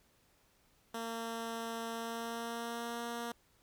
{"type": "tone with pitch glide", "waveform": "10% pulse", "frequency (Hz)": [228.8, 235.5], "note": ["A#3", "A#3"], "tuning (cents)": [-32, 18], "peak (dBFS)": -30, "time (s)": [0.94, 3.32], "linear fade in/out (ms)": 5, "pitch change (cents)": 50, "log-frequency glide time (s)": [1.91, 3.03], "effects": ["pink hiss -70 dBFS RMS until 3.62 s"]}